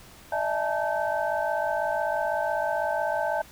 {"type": "tone cluster", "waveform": "sine", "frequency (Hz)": [602, 658, 852, 898, 1542], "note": ["D5", "E5", "G#5", "A5", "G6"], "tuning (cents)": [43, -3, 44, 35, -29], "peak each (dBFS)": [-30, -29, -30, -33, -33], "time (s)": [0.32, 3.42], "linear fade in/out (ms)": 5, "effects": ["pink hiss -50 dBFS RMS until 3.51 s"]}